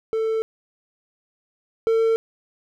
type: tone pair in turn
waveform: triangle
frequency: 444.2 / 450.9 Hz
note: A4 / A4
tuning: +16 / +42 cents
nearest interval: unison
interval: 26 cents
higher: second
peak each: -18 / -14 dBFS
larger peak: second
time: 0.13-0.42 / 1.87-2.16 s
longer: neither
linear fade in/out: 0 ms
effects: none